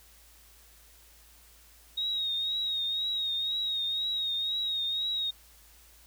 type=tone with vibrato; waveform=sine; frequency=3764 Hz; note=A#7; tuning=16 cents sharp; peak=-28 dBFS; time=1.97-5.31 s; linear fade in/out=10 ms; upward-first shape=triangle; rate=2 Hz; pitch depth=58 cents each way; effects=added 56 Hz sine -59 dBFS peak until 6.06 s + white hiss -58 dBFS RMS until 6.06 s